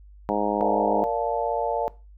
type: harmonic tone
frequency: 103.8 Hz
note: G#2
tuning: in tune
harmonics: 2 / 3 / 4 / 5 / 6 / 7 / 8 / 9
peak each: -30 / -30 / -30 / -30 / -30 / -30 / -30 / -30 dBFS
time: 0.29-1.04 s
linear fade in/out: 0 ms
type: chord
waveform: sine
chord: Bb major seventh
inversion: none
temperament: just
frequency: 466.2 / 582.7 / 699.2 / 874.1 Hz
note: Bb4 / D5 / F5 / A5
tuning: 0 / -14 / +2 / -12 cents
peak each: -28 dBFS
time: 0.61-1.88 s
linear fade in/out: 0 ms
effects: noise-tail reverb RT60 0.3 s tail -20 dB re dry + added 50 Hz sine -45 dBFS peak until 2.17 s